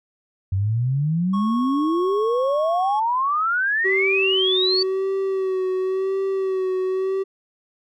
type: exponential sweep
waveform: sine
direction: up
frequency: 92.5 to 4589 Hz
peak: -18 dBFS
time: 0.52-4.83 s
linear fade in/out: 5 ms
type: tone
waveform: triangle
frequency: 1100 Hz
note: C#6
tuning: 14 cents flat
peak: -24 dBFS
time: 1.33-3 s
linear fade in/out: 10 ms
type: tone with vibrato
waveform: triangle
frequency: 380 Hz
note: F#4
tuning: 46 cents sharp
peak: -18 dBFS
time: 3.84-7.24 s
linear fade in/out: 20 ms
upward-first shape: sine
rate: 0.94 Hz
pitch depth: 34 cents each way
effects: none